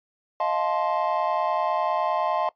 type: chord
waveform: triangle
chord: F dominant seventh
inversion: third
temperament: just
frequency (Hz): 628.6 / 698.5 / 873.1 / 1047.7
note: Eb5 / F5 / A5 / C6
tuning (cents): +18 / 0 / -14 / +2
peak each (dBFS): -26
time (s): 0.4-2.49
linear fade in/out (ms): 2
effects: noise-tail reverb RT60 0.1 s tail -19 dB re dry + resampled to 11025 Hz